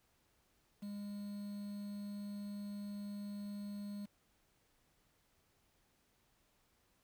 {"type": "tone with quantisation", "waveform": "triangle", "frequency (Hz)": 203.8, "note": "G#3", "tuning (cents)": -32, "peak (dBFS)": -40, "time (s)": [0.82, 4.06], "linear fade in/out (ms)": 10, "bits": 10, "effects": ["pink hiss -75 dBFS RMS until 7.03 s"]}